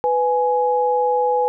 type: tone pair together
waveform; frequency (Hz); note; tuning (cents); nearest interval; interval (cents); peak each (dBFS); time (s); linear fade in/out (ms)
sine; 497.1 / 836; B4 / G#5; +11 / +11; major sixth; 900; -18; 0.04-1.48; 0
effects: none